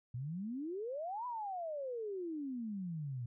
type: exponential two-way sweep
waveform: sine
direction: up then down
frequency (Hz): 115.9 to 1008 to 115.9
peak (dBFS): -38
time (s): 0.14-3.26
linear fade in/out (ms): 5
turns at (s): 1.26
effects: none